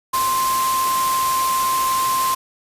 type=tone in noise; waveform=sine; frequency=1048 Hz; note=C6; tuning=2 cents sharp; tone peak=-17 dBFS; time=0.13-2.35 s; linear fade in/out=10 ms; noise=white; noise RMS=-25 dBFS; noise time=0.13-2.35 s; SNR=+5 dB; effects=resampled to 32000 Hz